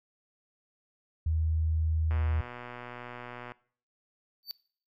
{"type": "tone", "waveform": "sine", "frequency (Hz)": 79.6, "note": "D#2", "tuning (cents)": 40, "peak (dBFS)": -25, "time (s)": [1.26, 2.41], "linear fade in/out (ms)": 5}
{"type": "click train", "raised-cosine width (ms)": 0.5, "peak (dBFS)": -27, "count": 173, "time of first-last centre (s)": [2.11, 3.52], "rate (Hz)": 122}
{"type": "tone with exponential growth", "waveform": "square", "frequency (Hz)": 4569, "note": "D8", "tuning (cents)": -48, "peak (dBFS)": -31, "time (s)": [4.43, 4.51], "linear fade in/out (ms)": 0, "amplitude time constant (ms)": 16}
{"effects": ["noise-tail reverb RT60 0.5 s tail -21 dB re dry"]}